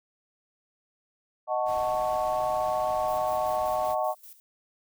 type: chord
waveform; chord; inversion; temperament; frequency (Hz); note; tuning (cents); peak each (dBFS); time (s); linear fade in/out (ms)
sine; D# half-diminished seventh; none; equal; 622.3 / 740 / 880 / 1108.7; D#5 / F#5 / A5 / C#6; 0 / 0 / 0 / 0; -28 / -29 / -32 / -33; 1.47-4.15; 50
type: noise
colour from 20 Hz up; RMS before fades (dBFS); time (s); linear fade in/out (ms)
pink; -45; 1.65-3.96; 50
type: noise with tremolo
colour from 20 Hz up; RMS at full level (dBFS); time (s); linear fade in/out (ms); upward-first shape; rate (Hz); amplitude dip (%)
violet; -47; 3.08-4.4; 0; square; 5.2; 70
effects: none